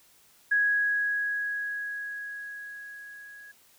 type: tone with level ramp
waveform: sine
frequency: 1661.2 Hz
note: G#6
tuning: in tune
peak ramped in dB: -20 to -45 dBFS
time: 0.51-3.52 s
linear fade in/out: 10 ms
effects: white hiss -60 dBFS RMS until 3.78 s